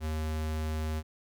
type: tone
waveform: square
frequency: 78.1 Hz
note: D#2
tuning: 7 cents sharp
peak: -31 dBFS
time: 0-1.03 s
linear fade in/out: 50 ms
effects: none